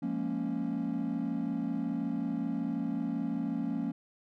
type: chord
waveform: triangle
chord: Bb minor seventh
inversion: second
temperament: equal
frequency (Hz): 174.61 / 207.7 / 233.1 / 277.2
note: F3 / Ab3 / Bb3 / Db4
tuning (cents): 0 / 0 / 0 / 0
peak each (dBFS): -35 / -36 / -32 / -32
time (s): 0.02-3.92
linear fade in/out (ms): 10
effects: tanh soft clip ceiling -22 dBFS